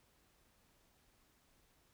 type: silence
effects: pink hiss -72 dBFS RMS until 1.93 s